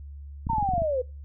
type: clicks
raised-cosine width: 5 ms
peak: -19 dBFS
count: 9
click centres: 0.469 / 0.499 / 0.533 / 0.583 / 0.627 / 0.69 / 0.737 / 0.78 / 0.82 s
type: linear sweep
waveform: sine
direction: down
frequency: 932.3 to 485.8 Hz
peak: -23 dBFS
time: 0.49-1.02 s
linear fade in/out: 10 ms
effects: noise-tail reverb RT60 0.3 s tail -24 dB re dry + added 71 Hz sine -38 dBFS peak until 1.24 s